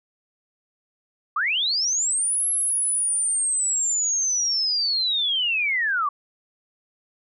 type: linear two-way sweep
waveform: sine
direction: up then down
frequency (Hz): 1108.7 to 11200 to 1108.7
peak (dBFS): -20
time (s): 1.36-6.09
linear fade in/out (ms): 5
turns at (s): 2.47
effects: none